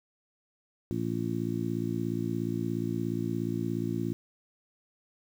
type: harmonic tone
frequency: 57 Hz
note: A#1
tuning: 38 cents flat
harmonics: 2 / 3 / 4 / 5 / 6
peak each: -35 / -35 / -35 / -35 / -35 dBFS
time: 0.91-4.13 s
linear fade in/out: 0 ms
effects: 9-bit